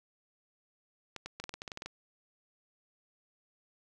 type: clicks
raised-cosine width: 0.2 ms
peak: -23 dBFS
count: 12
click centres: 1.163 / 1.26 / 1.4 / 1.44 / 1.493 / 1.54 / 1.619 / 1.678 / 1.718 / 1.774 / 1.821 / 1.86 s
effects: none